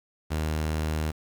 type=tone; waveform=sawtooth; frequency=77.78 Hz; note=D#2; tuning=in tune; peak=-22 dBFS; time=0.3-1.12 s; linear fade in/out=20 ms; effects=8-bit